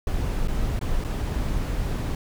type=noise with dropouts; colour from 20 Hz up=brown; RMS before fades=-25 dBFS; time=0.07-2.15 s; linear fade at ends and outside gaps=2 ms; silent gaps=0.475-0.482 / 0.792-0.812 / 1.041-1.046 s; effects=none